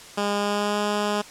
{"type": "tone with pitch glide", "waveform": "10% pulse", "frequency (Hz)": [204, 207.4], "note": ["G#3", "G#3"], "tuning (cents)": [-31, -2], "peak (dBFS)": -14, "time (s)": [0.17, 1.22], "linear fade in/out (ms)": 10, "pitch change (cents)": 29, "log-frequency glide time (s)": [0.38, 0.79], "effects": ["white hiss -43 dBFS RMS until 1.3 s", "low-pass 8000 Hz 12 dB/octave"]}